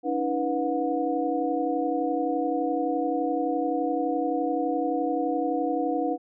sine tone cluster, 286.3 / 318 / 491.8 / 724 Hz, D4 / D#4 / B4 / F#5, -44 / +38 / -7 / -38 cents, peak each -29 dBFS, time 0.03-6.18 s, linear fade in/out 50 ms, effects none

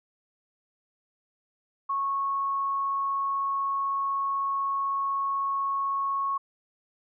sine tone, 1101 Hz, C#6, 12 cents flat, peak -25 dBFS, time 1.89-6.38 s, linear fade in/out 10 ms, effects none

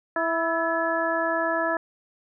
harmonic tone with a mistuned harmonic, 329.1 Hz, E4, 3 cents flat, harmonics 1 / 2 / 3 / 4 / 5, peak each -31 / -26 / -30 / -30 / -28 dBFS, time 0.16-1.77 s, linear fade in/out 2 ms, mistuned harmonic 5, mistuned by +62 cents, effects none

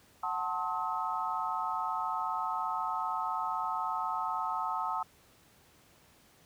sine chord, F# diminished seventh, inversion none, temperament just, 740 / 888 / 1065.6 / 1278.7 Hz, F#5 / A5 / C6 / Eb6, 0 / +16 / +31 / +47 cents, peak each -38 / -35 / -38 / -35 dBFS, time 0.23-5.03 s, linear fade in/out 5 ms, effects pink hiss -62 dBFS RMS until 6.45 s + high-pass 60 Hz 12 dB/octave

